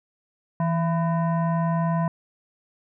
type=tone with frequency modulation; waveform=sine; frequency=164.81 Hz; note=E3; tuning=in tune; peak=-20 dBFS; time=0.6-2.08 s; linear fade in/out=2 ms; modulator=837 Hz; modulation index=0.75; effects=none